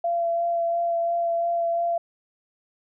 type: tone with vibrato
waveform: sine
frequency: 681 Hz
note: F5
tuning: 44 cents flat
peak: -21 dBFS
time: 0.04-1.98 s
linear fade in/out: 5 ms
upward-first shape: sine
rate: 2.9 Hz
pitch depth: 14 cents each way
effects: none